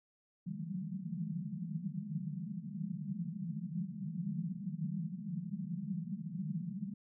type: band-pass noise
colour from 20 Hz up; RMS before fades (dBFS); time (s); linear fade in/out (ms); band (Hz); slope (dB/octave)
pink; -40; 0.46-6.94; 5; 150 to 210; 96
effects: none

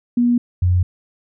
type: tone pair in turn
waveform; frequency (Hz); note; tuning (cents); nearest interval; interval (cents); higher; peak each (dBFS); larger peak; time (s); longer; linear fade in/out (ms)
sine; 241 / 89.78; B3 / F2; -42 / +48; octave + perfect fourth; 1710; first; -12; neither; 0.17-0.38 / 0.62-0.83; neither; 5
effects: none

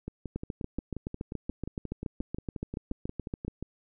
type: two click trains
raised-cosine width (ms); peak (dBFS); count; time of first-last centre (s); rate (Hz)
3; -20 / -23; 23 / 21; 0.36-3.481 / 0.08-3.626; 7.05 / 5.64
effects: none

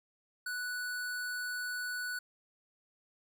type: tone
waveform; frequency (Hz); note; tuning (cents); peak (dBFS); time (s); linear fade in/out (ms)
square; 1480; F#6; 0; -36; 0.46-2.19; 5
effects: none

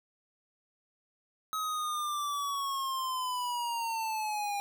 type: linear sweep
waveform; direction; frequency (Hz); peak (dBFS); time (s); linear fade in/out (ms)
square; down; 1278 to 804; -32; 1.53-4.6; 0
effects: none

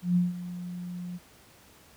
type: tone with ADSR envelope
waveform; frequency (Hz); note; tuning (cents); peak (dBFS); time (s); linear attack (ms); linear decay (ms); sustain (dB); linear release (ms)
sine; 177.5; F3; +28; -19; 0.02-1.19; 140; 170; -15; 30
effects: pink hiss -56 dBFS RMS until 1.96 s + high-pass 60 Hz 12 dB/octave

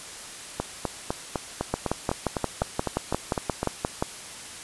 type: two click trains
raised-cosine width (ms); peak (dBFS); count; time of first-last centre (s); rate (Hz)
1; -9 / -11; 14 / 13; 1.74-4.025 / 0.6-3.63; 5.69 / 3.96
effects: white hiss -40 dBFS RMS until 4.63 s + resampled to 24000 Hz

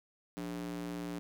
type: tone with high-pass filter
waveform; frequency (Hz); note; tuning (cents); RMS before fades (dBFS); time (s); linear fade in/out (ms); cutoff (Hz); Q
square; 58.5; A#1; +7; -40; 0.37-1.19; 0; 230; 3.9
effects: none

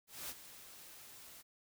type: noise with ADSR envelope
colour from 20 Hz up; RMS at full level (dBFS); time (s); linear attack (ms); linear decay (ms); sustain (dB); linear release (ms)
white; -43; 0.07-1.43; 220; 47; -12; 31
effects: none

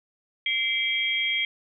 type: tone cluster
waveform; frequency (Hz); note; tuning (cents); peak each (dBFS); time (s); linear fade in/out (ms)
sine; 2081 / 2313 / 3242; C7 / D7 / G#7; -10 / -27 / -42; -28 / -28 / -26; 0.46-1.45; 2
effects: none

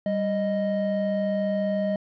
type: tone pair together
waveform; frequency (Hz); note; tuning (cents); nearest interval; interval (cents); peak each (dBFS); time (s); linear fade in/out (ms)
triangle; 196 / 622.3; G3 / D#5; 0 / 0; octave + minor sixth; 2000; -24 / -23; 0.06-1.96; 2
effects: resampled to 11025 Hz + 10-bit

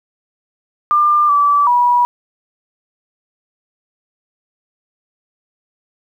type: tone with pitch steps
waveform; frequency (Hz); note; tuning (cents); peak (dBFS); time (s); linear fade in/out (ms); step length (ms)
sine; 1196 / 1156 / 971; D6 / D6 / B5; +31 / -28 / -30; -9; 0.91-2.05; 0; 380
effects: 8-bit

